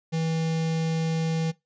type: tone with notch filter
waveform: square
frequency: 162.1 Hz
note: E3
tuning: 29 cents flat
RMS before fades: -26 dBFS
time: 0.12-1.52 s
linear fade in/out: 20 ms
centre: 1300 Hz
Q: 1.4
effects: noise-tail reverb RT60 0.2 s tail -21 dB re dry + resampled to 16000 Hz